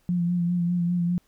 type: tone with vibrato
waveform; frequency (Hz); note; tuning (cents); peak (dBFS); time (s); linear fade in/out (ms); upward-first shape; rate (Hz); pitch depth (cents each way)
sine; 174.61; F3; 0; -21; 0.09-1.18; 0; sine; 5; 32
effects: pink hiss -66 dBFS RMS until 1.27 s